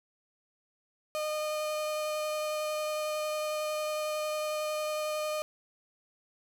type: tone with vibrato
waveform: 35% pulse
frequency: 611 Hz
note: D#5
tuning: 32 cents flat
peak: -29 dBFS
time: 1.15-5.42 s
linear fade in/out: 0 ms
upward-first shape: sine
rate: 11 Hz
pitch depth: 8 cents each way
effects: none